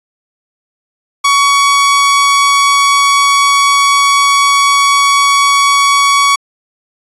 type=tone; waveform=sawtooth; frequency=1124 Hz; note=C#6; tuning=24 cents sharp; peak=-3 dBFS; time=1.24-6.36 s; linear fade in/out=10 ms; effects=resampled to 24000 Hz